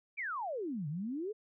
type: exponential two-way sweep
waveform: sine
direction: down then up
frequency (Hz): 2434 to 140 to 450.8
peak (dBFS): -35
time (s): 0.17-1.33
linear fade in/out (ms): 20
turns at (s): 0.88
effects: none